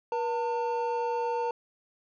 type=tone pair together; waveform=triangle; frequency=479.7 / 902.2 Hz; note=A#4 / A5; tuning=+50 / +43 cents; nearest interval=major seventh; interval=1093 cents; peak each=-28 dBFS; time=0.12-1.51 s; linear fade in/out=2 ms; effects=resampled to 16000 Hz